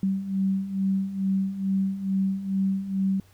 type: beating tone pair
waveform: sine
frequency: 191.3 / 193.6 Hz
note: G3 / G3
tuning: -42 / -21 cents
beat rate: 2.3 Hz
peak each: -29 / -24 dBFS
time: 0.03-3.2 s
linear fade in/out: 2 ms
effects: added 96 Hz sine -55 dBFS peak until 3.33 s + pink hiss -60 dBFS RMS until 3.33 s